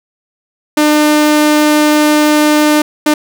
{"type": "tone bursts at uneven times", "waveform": "sawtooth", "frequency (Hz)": 301, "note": "D4", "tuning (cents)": 43, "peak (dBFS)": -3, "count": 2, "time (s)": [[0.77, 2.82], [3.06, 3.14]], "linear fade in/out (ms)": 5, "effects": []}